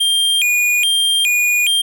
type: tone with vibrato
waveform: square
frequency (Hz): 2794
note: F7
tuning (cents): 0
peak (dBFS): -13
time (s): 0-1.82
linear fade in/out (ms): 10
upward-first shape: square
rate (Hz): 1.2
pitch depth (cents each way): 230
effects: none